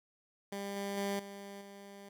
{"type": "tone with level steps", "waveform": "15% pulse", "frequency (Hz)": 199.5, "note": "G3", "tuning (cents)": 31, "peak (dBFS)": [-32, -30, -27, -39, -43], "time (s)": [0.52, 2.09], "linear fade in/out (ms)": 5, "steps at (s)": [0.76, 0.97, 1.19, 1.61], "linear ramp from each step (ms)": 5, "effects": []}